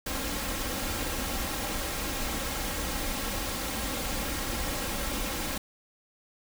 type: noise with comb filter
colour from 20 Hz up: pink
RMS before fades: -32 dBFS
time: 0.06-5.58 s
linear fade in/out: 5 ms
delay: 3.7 ms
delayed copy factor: +0.55
effects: none